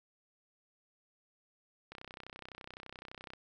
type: click train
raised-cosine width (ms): 0.3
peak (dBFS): -30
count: 46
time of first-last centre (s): 1.92-3.335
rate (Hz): 31.8
effects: none